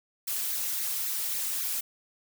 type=noise with flanger; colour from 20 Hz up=blue; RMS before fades=-31 dBFS; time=0.27-1.81 s; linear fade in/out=10 ms; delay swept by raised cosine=0.47 to 4.77 ms; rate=3.7 Hz; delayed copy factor=+0.9; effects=none